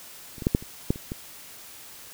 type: clicks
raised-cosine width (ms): 3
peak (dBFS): -30 / -21 / -7 / -6 / -27 / -8 / -26 / -18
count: 8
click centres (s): 0.382 / 0.422 / 0.469 / 0.549 / 0.625 / 0.905 / 0.959 / 1.119
effects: white hiss -45 dBFS RMS until 2.13 s